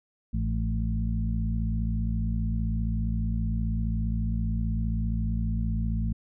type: harmonic tone with a mistuned harmonic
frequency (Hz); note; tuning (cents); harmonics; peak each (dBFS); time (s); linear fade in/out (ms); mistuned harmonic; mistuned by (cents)
55.1; A1; +3; 1 / 2 / 3 / 4; -27 / -31 / -34 / -33; 0.33-6.13; 10; 3; +41
effects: none